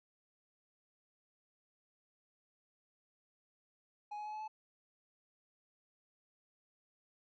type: tone with pitch steps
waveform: triangle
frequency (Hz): 834 / 841.7 / 849.6 / 857.4 / 865.4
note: G#5 / G#5 / G#5 / A5 / A5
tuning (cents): +7 / +23 / +39 / -45 / -29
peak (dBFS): -39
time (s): 4.11-4.48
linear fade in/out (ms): 10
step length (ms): 74
effects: resampled to 16000 Hz